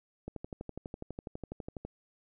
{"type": "click train", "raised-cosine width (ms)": 2, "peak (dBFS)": -26, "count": 20, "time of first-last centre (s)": [0.28, 1.85], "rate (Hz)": 12.1, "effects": []}